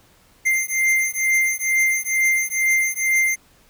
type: beating tone pair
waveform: square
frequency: 2093 / 2095.2 Hz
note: C7 / C7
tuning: 0 / +2 cents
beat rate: 2.2 Hz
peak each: -21 dBFS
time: 0.45-3.36 s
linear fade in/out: 20 ms
effects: pink hiss -55 dBFS RMS until 3.69 s